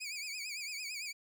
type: tone with vibrato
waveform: 20% pulse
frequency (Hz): 2377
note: D7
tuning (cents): +20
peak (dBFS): -34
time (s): 0-1.13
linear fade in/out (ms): 20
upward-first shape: triangle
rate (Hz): 8.9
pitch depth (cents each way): 140
effects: none